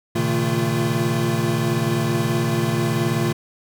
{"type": "tone cluster", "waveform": "square", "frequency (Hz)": [117.2, 135.7, 156.6, 224.2, 347.1], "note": ["A#2", "C#3", "D#3", "A3", "F4"], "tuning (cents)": [10, -36, 11, 33, -11], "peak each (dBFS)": -26, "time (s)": [0.15, 3.33], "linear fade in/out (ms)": 10, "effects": []}